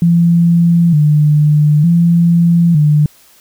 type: tone with vibrato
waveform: sine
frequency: 159.6 Hz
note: D#3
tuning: 44 cents sharp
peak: -6 dBFS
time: 0.02-3.06 s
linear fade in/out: 2 ms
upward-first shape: square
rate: 0.55 Hz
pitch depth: 110 cents each way
effects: white hiss -46 dBFS RMS until 3.4 s